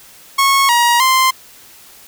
sawtooth tone with pitch steps, 1097 / 951 / 1044 Hz, C#6 / A#5 / C6, -18 / +34 / -4 cents, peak -6 dBFS, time 0.38-1.31 s, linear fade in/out 10 ms, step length 310 ms, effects white hiss -42 dBFS RMS until 2.07 s

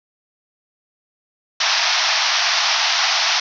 white band-pass noise, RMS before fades -18 dBFS, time 1.6-3.4 s, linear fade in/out 5 ms, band 640 to 5900 Hz, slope 96 dB/octave, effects none

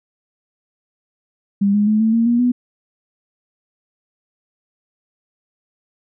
sine tone with pitch steps, 200 / 207.1 / 214.4 / 221.9 / 229.7 / 237.8 / 246.2 Hz, G3 / G#3 / A3 / A3 / A#3 / A#3 / B3, +35 / -5 / -45 / +15 / -25 / +35 / -5 cents, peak -12 dBFS, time 1.61-2.52 s, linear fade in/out 10 ms, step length 130 ms, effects none

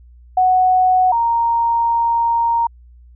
sine tone pair in turn, 740 / 930.5 Hz, F#5 / A#5, 0 / -3 cents, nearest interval major third, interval 397 cents, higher second, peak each -10 / -13 dBFS, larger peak first, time 0.37-1.12 / 1.12-2.67 s, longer second, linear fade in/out 5 ms, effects added 60 Hz sine -41 dBFS peak until 3.15 s

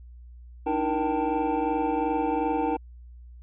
triangle tone cluster, 298.1 / 320.8 / 472 / 779 / 888 Hz, D4 / E4 / A#4 / G5 / A5, +26 / -47 / +22 / -11 / +16 cents, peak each -28 dBFS, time 0.66-2.77 s, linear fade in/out 10 ms, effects added 60 Hz sine -43 dBFS peak until 3.42 s + resampled to 8000 Hz

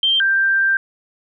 sine tone pair in turn, 3154 / 1577 Hz, G7 / G6, +10 / +10 cents, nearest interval octave, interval 1200 cents, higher first, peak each -13 dBFS, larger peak neither, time 0.03-0.2 / 0.2-0.77 s, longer second, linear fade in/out 2 ms, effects none

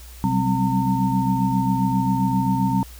sine tone cluster, 127.6 / 187.8 / 195.3 / 262.3 / 910 Hz, C3 / F#3 / G3 / C4 / A#5, -43 / +26 / -6 / +4 / -42 cents, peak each -24 dBFS, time 0.24-2.83 s, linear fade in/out 0 ms, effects added 60 Hz sine -39 dBFS peak until 2.99 s + white hiss -46 dBFS RMS until 2.99 s

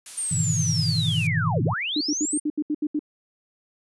blue noise, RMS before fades -36 dBFS, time 0.06-1.27 s, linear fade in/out 2 ms
sine linear two-way sweep, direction down then up, 8960 to 110 to 8960 Hz, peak -25 dBFS, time 0.17-2.4 s, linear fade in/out 10 ms, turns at 1.64 s
sine chord, E major seventh, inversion first, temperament just, 103.01 / 123.61 / 154.51 / 164.81 Hz, G#2 / B2 / D#3 / E3, -14 / +2 / -12 / 0 cents, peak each -27 dBFS, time 0.31-1.74 s, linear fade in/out 10 ms
sine tone bursts, 300 Hz, D4, 37 cents sharp, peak -21 dBFS, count 9, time 1.96-2.993 s, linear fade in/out 5 ms, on 49 ms, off 74 ms
effects resampled to 24000 Hz

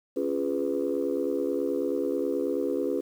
sine chord, C# dominant seventh, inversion none, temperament just, 277.2 / 346.5 / 415.8 / 498.9 Hz, C#4 / E#4 / G#4 / B4, 0 / -14 / +2 / +17 cents, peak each -30 dBFS, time 0.16-3.01 s, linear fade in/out 10 ms, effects tanh soft clip ceiling -17 dBFS + 9-bit

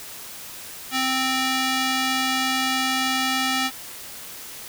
square tone with band-pass filter, 261.6 Hz, C4, in tune, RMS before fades -23 dBFS, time 0.91-3.71 s, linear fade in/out 50 ms, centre 3300 Hz, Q 0.63, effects white hiss -38 dBFS RMS until 4.68 s

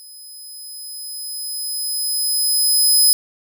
15% pulse tone with level ramp, 5050 Hz, D#8, 25 cents sharp, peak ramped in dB -33 to -4 dBFS, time 0-3.13 s, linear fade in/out 0 ms, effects none

